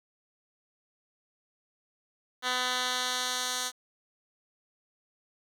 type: tone with band-pass filter sweep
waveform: 10% pulse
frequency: 251.4 Hz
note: B3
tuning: 31 cents sharp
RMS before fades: -31 dBFS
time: 2.42-3.72 s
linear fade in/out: 50 ms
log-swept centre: 2900 to 6200 Hz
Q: 0.95
effects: 9-bit